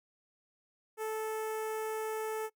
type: tone with notch filter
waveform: sawtooth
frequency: 437.1 Hz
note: A4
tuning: 11 cents flat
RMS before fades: -36 dBFS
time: 0.97-2.5 s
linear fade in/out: 50 ms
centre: 4100 Hz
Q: 0.62
effects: noise-tail reverb RT60 0.1 s tail -23 dB re dry